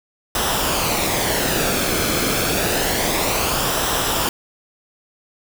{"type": "noise with flanger", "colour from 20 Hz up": "pink", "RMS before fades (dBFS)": -20, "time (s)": [0.35, 4.29], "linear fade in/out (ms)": 2, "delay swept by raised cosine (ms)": [0.44, 1.07], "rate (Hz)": 0.28, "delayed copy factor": -0.5, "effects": []}